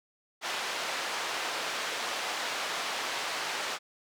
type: band-pass noise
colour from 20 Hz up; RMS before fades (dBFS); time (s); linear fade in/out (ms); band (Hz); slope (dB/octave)
pink; -34; 0.41-3.79; 50; 680 to 5400; 12
effects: none